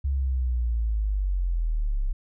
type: linear sweep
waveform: sine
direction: down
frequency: 69.8 to 32 Hz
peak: -22 dBFS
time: 0.04-2.13 s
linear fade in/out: 10 ms
effects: none